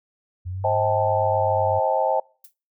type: exponential two-way sweep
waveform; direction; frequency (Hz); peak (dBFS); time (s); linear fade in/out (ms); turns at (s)
sine; up then down; 88.3 to 103.83 to 97.5; -27; 0.45-1.8; 20; 0.74
type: chord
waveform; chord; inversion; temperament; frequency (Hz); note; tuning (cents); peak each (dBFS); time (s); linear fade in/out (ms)
sine; A half-diminished seventh; first; just; 528 / 633.6 / 792 / 880; C5 / Eb5 / G5 / A5; +16 / +31 / +18 / 0; -24; 0.64-2.2; 5
type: noise with exponential decay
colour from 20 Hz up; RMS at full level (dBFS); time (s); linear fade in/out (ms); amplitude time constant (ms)
violet; -39; 2.44-2.54; 5; 21
effects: noise-tail reverb RT60 0.4 s tail -26 dB re dry

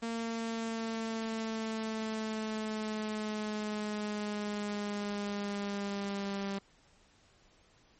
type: linear sweep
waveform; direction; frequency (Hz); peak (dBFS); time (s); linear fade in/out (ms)
sawtooth; down; 229.9 to 197.3; -30; 0.02-6.59; 10
effects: pink hiss -65 dBFS RMS until 7.99 s + MP3 32 kbps

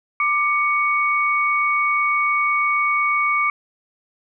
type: tone pair together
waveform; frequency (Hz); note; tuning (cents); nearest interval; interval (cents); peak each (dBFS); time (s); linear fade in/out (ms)
sine; 1182.9 / 2233; D6 / C#7; +12 / +12; major seventh; 1100; -19; 0.2-3.5; 2
effects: none

